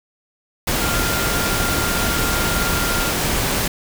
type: tone in noise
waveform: sine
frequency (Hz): 1396.9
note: F6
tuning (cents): 0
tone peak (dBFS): -25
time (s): 0.81-3.11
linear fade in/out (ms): 5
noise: pink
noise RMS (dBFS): -20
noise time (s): 0.67-3.68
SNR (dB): -8
effects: none